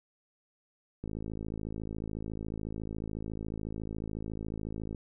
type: click train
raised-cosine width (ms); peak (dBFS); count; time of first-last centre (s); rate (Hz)
3; -25; 212; 1.04-4.947; 54
effects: none